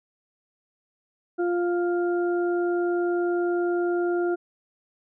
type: harmonic tone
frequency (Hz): 350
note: F4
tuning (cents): +4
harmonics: 1 / 2 / 4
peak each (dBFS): -22 / -32 / -35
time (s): 1.38-4.36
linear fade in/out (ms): 20
effects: none